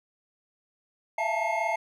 triangle tone cluster, 660 / 685 / 864 / 901 / 2139 Hz, E5 / F5 / A5 / A5 / C7, +2 / -34 / -32 / +41 / +38 cents, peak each -30 dBFS, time 1.18-1.76 s, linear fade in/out 5 ms, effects none

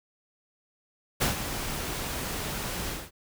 pink noise with ADSR envelope, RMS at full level -24 dBFS, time 1.2-3.11 s, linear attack 21 ms, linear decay 130 ms, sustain -9 dB, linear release 210 ms, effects none

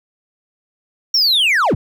triangle linear sweep, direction down, 5640 to 55 Hz, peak -10 dBFS, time 1.14-1.75 s, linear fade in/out 5 ms, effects none

